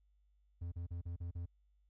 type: tone bursts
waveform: triangle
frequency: 86 Hz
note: F2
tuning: 26 cents flat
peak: -37 dBFS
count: 6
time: 0.61-1.46 s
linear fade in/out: 10 ms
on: 110 ms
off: 38 ms
effects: added 50 Hz sine -69 dBFS peak until 1.89 s